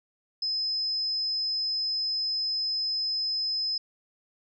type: tone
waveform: sine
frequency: 5100 Hz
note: D#8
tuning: 42 cents sharp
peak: -26 dBFS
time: 0.42-3.78 s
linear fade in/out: 5 ms
effects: none